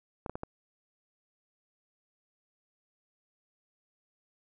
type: clicks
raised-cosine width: 1 ms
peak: -22 dBFS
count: 4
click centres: 0.262 / 0.296 / 0.355 / 0.434 s
effects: none